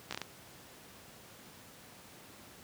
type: slowing click train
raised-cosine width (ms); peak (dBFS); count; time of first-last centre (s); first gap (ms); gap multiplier
0.2; -19; 5; 0.11-0.217; 15; 1.4
effects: pink hiss -54 dBFS RMS until 2.63 s + high-pass 100 Hz 12 dB/octave